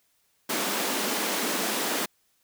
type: high-pass noise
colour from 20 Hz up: pink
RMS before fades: -28 dBFS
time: 0.49-2.06 s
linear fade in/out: 10 ms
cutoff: 200 Hz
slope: 48 dB/octave
effects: white hiss -69 dBFS RMS until 2.43 s